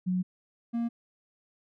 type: tone pair in turn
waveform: sine / triangle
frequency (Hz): 182.8 / 233.8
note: F#3 / A#3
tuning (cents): -21 / +5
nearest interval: major third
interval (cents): 426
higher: second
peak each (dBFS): -25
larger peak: neither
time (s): 0.06-0.23 / 0.73-0.89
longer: first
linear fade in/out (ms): 20
effects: none